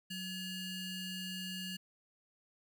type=ring-modulated tone; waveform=35% pulse; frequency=1515 Hz; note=F#6; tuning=40 cents sharp; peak=-35 dBFS; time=0.1-1.77 s; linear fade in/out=10 ms; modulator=1330 Hz; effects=none